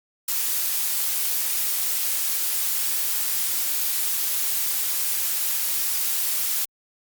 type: noise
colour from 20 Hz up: blue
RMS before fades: -24 dBFS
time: 0.28-6.65 s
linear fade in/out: 5 ms
effects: Opus 48 kbps